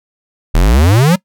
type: exponential sweep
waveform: square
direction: up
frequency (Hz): 36.9 to 193.3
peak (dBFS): -7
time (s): 0.54-1.16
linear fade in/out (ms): 10
effects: noise-tail reverb RT60 0.1 s tail -22 dB re dry